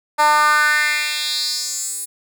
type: tone with high-pass filter sweep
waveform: 10% pulse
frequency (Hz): 300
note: D4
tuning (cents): +37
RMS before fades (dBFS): -18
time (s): 0.18-2.06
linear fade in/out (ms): 20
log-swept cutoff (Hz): 800 to 10000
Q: 3.3
effects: none